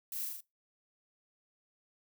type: noise with echo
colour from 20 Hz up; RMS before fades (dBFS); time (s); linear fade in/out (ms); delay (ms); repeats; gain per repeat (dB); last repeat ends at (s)
violet; -40; 0.12-0.25; 2; 39; 4; -2; 0.406
effects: noise-tail reverb RT60 0.2 s tail -21 dB re dry